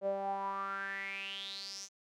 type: tone with band-pass filter sweep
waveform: sawtooth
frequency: 196 Hz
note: G3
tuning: in tune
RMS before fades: -39 dBFS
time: 0.01-1.89 s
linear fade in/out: 50 ms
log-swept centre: 540 to 6300 Hz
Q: 8.3
effects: none